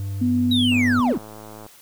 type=tone with vibrato; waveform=triangle; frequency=98 Hz; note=G2; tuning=in tune; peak=-23 dBFS; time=0-1 s; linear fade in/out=0 ms; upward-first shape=square; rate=1.7 Hz; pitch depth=9 cents each way
type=tone; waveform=sine; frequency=246.9 Hz; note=B3; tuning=in tune; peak=-17 dBFS; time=0.21-1.13 s; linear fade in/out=10 ms
type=linear sweep; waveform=triangle; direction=down; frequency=3910 to 164.81 Hz; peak=-19 dBFS; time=0.51-1.18 s; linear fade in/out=5 ms
type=click train; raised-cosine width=1 ms; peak=-26 dBFS; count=102; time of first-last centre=0.72-1.664 s; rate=107 Hz
effects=white hiss -49 dBFS RMS until 1.81 s